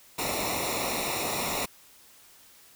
pink noise with comb filter, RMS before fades -30 dBFS, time 0.18-1.66 s, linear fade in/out 10 ms, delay 0.63 ms, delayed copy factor -0.85, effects white hiss -55 dBFS RMS until 2.75 s

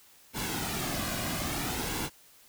pink noise with flanger, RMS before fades -33 dBFS, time 0.33-2.1 s, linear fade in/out 50 ms, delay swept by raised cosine 1.6 to 2.26 ms, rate 0.59 Hz, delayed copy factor -0.55, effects white hiss -58 dBFS RMS until 2.48 s

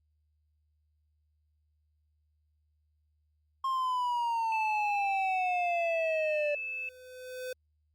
triangle exponential sweep, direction down, 1071 to 583 Hz, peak -26 dBFS, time 3.64-6.55 s, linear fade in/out 5 ms
sine tone with pitch glide, 2637 to 2619 Hz, E7 to E7, 0 to -12 cents, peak -34 dBFS, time 4.52-6.89 s, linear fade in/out 2 ms, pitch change -12 cents, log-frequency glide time 5.14-5.63 s
square tone with exponential growth, 507 Hz, B4, 45 cents sharp, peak -35 dBFS, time 6.15-7.53 s, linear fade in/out 5 ms, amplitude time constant 300 ms
effects added 76 Hz sine -70 dBFS peak until 7.94 s + Opus 48 kbps

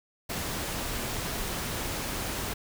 pink noise, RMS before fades -33 dBFS, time 0.29-2.54 s, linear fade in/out 10 ms, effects none

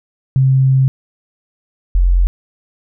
sine tone pair in turn, 132.8 / 44.32 Hz, C3 / F1, +26 / +26 cents, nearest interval octave + perfect fifth, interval 1900 cents, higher first, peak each -8 / -8 dBFS, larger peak neither, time 0.36-0.88 / 1.95-2.27 s, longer first, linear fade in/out 0 ms, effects none

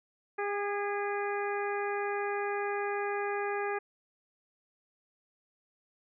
harmonic tone with a mistuned harmonic, 406.1 Hz, G#4, 39 cents flat, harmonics 1 / 2 / 3 / 4 / 5 / 6, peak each -33 / -36 / -40 / -39 / -43 / -45 dBFS, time 0.38-3.79 s, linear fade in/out 10 ms, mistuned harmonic 4, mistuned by +28 cents, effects none

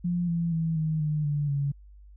sine tone with pitch steps, 175 / 168.84 / 162.9 / 157.17 / 151.64 / 146.31 / 141.16 Hz, F3 / E3 / E3 / D#3 / D#3 / D3 / C#3, +4 / +42 / -20 / +18 / -44 / -6 / +32 cents, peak -24 dBFS, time 0.04-1.72 s, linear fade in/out 10 ms, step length 240 ms, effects added 50 Hz sine -47 dBFS peak until 2.16 s

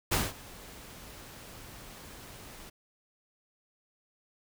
pink noise with ADSR envelope, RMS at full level -26 dBFS, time 0.11-2.7 s, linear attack 14 ms, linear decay 200 ms, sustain -22 dB, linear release 11 ms, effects none

